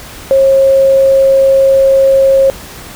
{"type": "tone", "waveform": "sine", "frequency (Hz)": 540, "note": "C#5", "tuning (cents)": -45, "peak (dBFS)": -4, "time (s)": [0.31, 2.5], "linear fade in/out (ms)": 0, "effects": ["added 60 Hz sine -39 dBFS peak until 2.95 s", "pink hiss -30 dBFS RMS until 2.95 s"]}